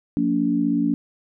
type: tone cluster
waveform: sine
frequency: 178.3 / 230.4 / 286.7 Hz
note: F3 / A#3 / D4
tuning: +36 / -20 / -42 cents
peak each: -26 / -23 / -20 dBFS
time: 0.17-0.94 s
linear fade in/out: 0 ms
effects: none